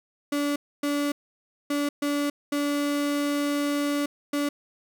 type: tone bursts at uneven times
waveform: 35% pulse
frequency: 288.4 Hz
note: D4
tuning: 31 cents flat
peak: -22 dBFS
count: 6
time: 0.32-0.56 / 0.83-1.12 / 1.7-1.89 / 2.02-2.3 / 2.52-4.06 / 4.33-4.49 s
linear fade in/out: 5 ms
effects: none